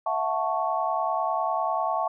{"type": "chord", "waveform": "sine", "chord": "F# minor seventh", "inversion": "third", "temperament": "equal with one note detuned", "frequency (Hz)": [659.3, 729.4, 880, 1108.7], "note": ["E5", "F#5", "A5", "C#6"], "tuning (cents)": [0, -25, 0, 0], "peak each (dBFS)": -29, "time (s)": [0.06, 2.08], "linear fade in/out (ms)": 5, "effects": []}